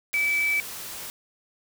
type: tone in noise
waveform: sine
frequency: 2306 Hz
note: D7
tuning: 32 cents flat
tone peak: -21 dBFS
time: 0.14-0.6 s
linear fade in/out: 0 ms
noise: white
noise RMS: -37 dBFS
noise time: 0.13-1.1 s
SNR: +13 dB
effects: none